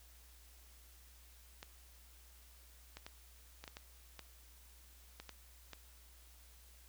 clicks, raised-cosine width 0.2 ms, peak -30 dBFS, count 10, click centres 1.629 / 2.97 / 3.065 / 3.64 / 3.678 / 3.769 / 4.193 / 5.2 / 5.293 / 5.733 s, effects added 60 Hz sine -60 dBFS peak until 6.88 s + white hiss -64 dBFS RMS until 6.88 s

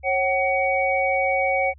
sine tone cluster, 545 / 755 / 2253 Hz, C#5 / F#5 / C#7, -29 / +35 / +28 cents, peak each -23 dBFS, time 0.03-1.74 s, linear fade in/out 50 ms, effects added 71 Hz sine -45 dBFS peak until 1.78 s

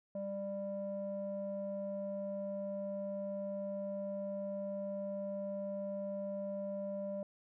square tone with low-pass filter, 197.8 Hz, G3, 16 cents sharp, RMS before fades -40 dBFS, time 0.15-7.23 s, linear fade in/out 2 ms, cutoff 630 Hz, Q 6.3, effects none

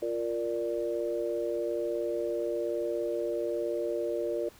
sine chord, Bb major, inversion second, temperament equal, 349.2 / 466.2 / 587.3 Hz, F4 / Bb4 / D5, 0 / 0 / 0 cents, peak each -33 dBFS, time 0.02-4.49 s, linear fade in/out 5 ms, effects pink hiss -56 dBFS RMS until 4.59 s

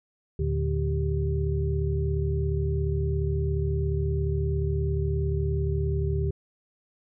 sine tone cluster, 77 / 114.1 / 148.4 / 392.5 Hz, D#2 / A#2 / D3 / G4, -17 / -37 / +18 / +2 cents, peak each -26 / -33 / -29 / -31 dBFS, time 0.39-6.31 s, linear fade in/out 5 ms, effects none

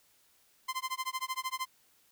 sawtooth tone with tremolo, 1038 Hz, C6, 14 cents flat, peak -27 dBFS, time 0.68-1.66 s, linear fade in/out 10 ms, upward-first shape sine, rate 13 Hz, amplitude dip 100%, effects white hiss -67 dBFS RMS until 2.11 s

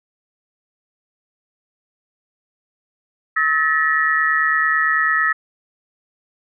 sine tone cluster, 1291 / 1759 / 1908 Hz, E6 / A6 / A#6, -37 / -1 / +40 cents, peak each -19 dBFS, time 3.36-5.33 s, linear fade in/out 10 ms, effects none

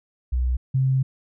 sine tone pair in turn, 62.4 / 132.22 Hz, B1 / C3, +19 / +19 cents, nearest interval octave + minor second, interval 1300 cents, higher second, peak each -19 / -17 dBFS, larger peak second, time 0.32-0.57 / 0.74-1.03 s, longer second, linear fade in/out 10 ms, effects none

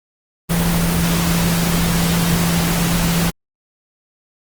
sine tone in noise, 169.7 Hz, F3, 49 cents flat, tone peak -16 dBFS, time 0.49-3.31 s, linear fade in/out 20 ms, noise pink, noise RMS -20 dBFS, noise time 0.49-3.31 s, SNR +1 dB, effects Opus 24 kbps

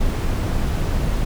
brown noise, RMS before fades -20 dBFS, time 0-1.25 s, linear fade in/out 10 ms, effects none

